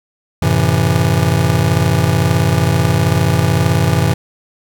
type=chord; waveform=square; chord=F# half-diminished seventh; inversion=none; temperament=just; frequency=92.5 / 111 / 133.2 / 166.5 Hz; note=F#2 / A2 / C3 / E3; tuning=0 / +16 / +31 / +18 cents; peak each=-18 / -18 / -17 / -17 dBFS; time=0.42-4.14 s; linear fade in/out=5 ms; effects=none